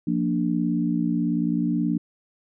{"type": "chord", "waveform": "sine", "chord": "Bb major", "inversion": "second", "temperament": "equal", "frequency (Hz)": [174.61, 233.1, 293.7], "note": ["F3", "Bb3", "D4"], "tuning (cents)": [0, 0, 0], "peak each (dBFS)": -25, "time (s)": [0.07, 1.98], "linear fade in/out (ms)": 5, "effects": []}